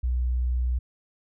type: tone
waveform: sine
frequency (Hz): 61.74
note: B1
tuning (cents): 0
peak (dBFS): -22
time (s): 0.03-0.79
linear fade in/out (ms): 10
effects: none